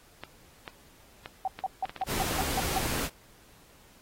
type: clicks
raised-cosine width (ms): 0.3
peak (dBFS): -23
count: 8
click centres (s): 0.236 / 0.678 / 1.259 / 1.59 / 1.855 / 1.895 / 1.963 / 2.018
type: tone bursts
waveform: sine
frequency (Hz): 762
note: G5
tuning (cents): -49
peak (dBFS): -26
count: 8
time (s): 1.45-2.786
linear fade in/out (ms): 2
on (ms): 27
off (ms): 160
type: noise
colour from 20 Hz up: pink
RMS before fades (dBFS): -32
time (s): 2.06-3.1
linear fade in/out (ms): 50
effects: pink hiss -58 dBFS RMS until 4.01 s + AAC 48 kbps